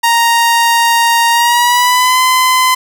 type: tone with pitch glide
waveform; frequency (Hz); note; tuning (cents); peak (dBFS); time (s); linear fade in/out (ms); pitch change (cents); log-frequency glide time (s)
sawtooth; 932.3 to 1022.6; A#5 to C6; 0 to -40; -4; 0.03-2.75; 10; +160; 1.31-2.2
effects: none